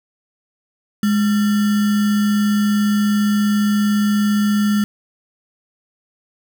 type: tone with sample-and-hold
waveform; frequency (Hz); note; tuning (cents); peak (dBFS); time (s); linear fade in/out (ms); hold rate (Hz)
sine; 207.7; G#3; 0; -13; 1.03-4.84; 2; 1575
effects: none